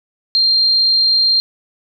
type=tone; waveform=sine; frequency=4186 Hz; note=C8; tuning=in tune; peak=-10 dBFS; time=0.35-1.4 s; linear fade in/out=0 ms; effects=none